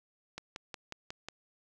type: click train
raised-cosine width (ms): 0.2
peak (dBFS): -23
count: 6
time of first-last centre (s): 0.38-1.286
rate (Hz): 5.52
effects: none